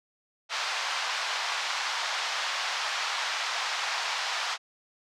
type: band-pass noise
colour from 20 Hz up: pink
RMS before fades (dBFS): -31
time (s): 0.49-4.58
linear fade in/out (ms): 50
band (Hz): 820 to 5700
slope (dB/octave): 24
effects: none